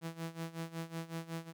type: tone with tremolo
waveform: sawtooth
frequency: 164.81 Hz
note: E3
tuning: in tune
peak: -33 dBFS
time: 0.01-1.53 s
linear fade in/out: 50 ms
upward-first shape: sine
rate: 5.4 Hz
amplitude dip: 85%
effects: none